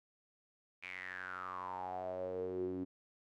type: tone with band-pass filter sweep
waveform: sawtooth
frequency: 92.2 Hz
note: F#2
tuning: 6 cents flat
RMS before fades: -42 dBFS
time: 0.82-2.85 s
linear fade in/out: 20 ms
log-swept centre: 2400 to 290 Hz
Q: 8.9
effects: none